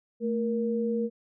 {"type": "tone pair together", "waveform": "sine", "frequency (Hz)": [222.1, 470.7], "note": ["A3", "A#4"], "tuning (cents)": [16, 17], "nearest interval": "octave + minor second", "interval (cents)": 1301, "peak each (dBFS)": -28, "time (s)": [0.2, 1.1], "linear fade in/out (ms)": 50, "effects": []}